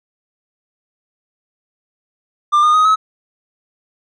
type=tone with pitch steps; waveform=triangle; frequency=1192 / 1222 / 1252.7 / 1284.2 Hz; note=D6 / D#6 / D#6 / E6; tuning=+25 / -32 / +11 / -46 cents; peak=-7 dBFS; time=2.52-2.96 s; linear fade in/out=20 ms; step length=110 ms; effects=resampled to 22050 Hz